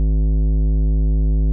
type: tone with tanh clipping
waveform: sine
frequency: 52.3 Hz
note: G#1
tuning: 13 cents sharp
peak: -15 dBFS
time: 0-1.52 s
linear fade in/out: 0 ms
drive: 13 dB
effects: none